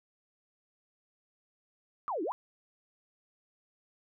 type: exponential two-way sweep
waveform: sine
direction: down then up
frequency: 1252 to 293.7 to 1087 Hz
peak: -31 dBFS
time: 2.08-2.32 s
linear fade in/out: 0 ms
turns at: 2.23 s
effects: none